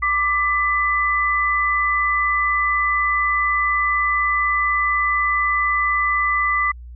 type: tone pair together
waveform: sine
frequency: 1175.9 / 2000 Hz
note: D6 / B6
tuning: +2 / +21 cents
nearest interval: major sixth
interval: 919 cents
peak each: -19 dBFS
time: 0.02-6.72 s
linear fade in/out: 10 ms
effects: added 60 Hz sine -34 dBFS peak until 6.95 s